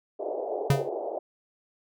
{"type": "band-pass noise", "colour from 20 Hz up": "pink", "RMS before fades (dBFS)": -32, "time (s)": [0.19, 1.19], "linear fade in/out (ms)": 10, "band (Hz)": [370, 740], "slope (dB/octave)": 48}
{"type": "tone with exponential decay", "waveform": "square", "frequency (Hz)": 138.59, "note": "C#3", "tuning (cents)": 0, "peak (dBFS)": -16, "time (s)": [0.7, 0.89], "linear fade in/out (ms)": 2, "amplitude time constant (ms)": 40}
{"effects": []}